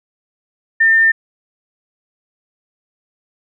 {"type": "tone", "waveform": "sine", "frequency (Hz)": 1803, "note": "A6", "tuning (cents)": 42, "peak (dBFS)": -8, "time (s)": [0.8, 1.12], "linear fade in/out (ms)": 10, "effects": []}